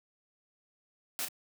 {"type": "noise with echo", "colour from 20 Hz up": "white", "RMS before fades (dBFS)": -35, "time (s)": [1.19, 1.25], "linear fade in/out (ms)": 0, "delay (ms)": 34, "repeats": 1, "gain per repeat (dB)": -6, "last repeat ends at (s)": 1.284, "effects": ["high-pass 200 Hz 12 dB/octave"]}